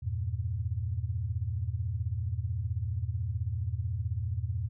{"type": "chord", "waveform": "sine", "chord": "E diminished", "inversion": "none", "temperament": "equal", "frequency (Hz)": [82.41, 98, 116.54], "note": ["E2", "G2", "Bb2"], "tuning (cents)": [0, 0, 0], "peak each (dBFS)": -34, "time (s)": [0.02, 4.69], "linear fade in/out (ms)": 20, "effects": []}